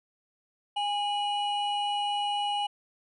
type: tone pair together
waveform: triangle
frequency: 820 / 2926 Hz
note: G#5 / F#7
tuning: -22 / -20 cents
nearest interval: octave + minor seventh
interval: 2202 cents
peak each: -26 / -31 dBFS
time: 0.76-2.67 s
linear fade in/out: 10 ms
effects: resampled to 24000 Hz